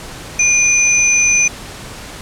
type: tone pair together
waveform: sine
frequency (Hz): 2416 / 6088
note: D7 / F#8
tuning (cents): +48 / +48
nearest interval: octave + major third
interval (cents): 1600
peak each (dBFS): -12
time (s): 0.39-1.48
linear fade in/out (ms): 5
effects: pink hiss -31 dBFS RMS until 2.21 s + low-pass 10000 Hz 12 dB/octave